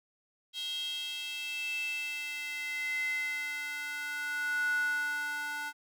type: tone with high-pass filter sweep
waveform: square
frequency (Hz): 293.7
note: D4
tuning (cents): 0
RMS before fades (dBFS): -35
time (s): 0.53-5.73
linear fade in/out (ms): 50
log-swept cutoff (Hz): 3400 to 1200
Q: 9.3
effects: none